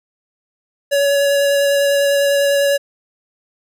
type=tone with vibrato; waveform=square; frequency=564 Hz; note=C#5; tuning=30 cents sharp; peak=-13 dBFS; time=0.91-2.78 s; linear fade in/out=20 ms; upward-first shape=square; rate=10 Hz; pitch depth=8 cents each way; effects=none